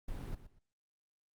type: noise with echo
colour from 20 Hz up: brown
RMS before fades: -40 dBFS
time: 0.08-0.35 s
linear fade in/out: 5 ms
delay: 120 ms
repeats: 2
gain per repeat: -13 dB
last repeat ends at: 0.59 s
effects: Opus 32 kbps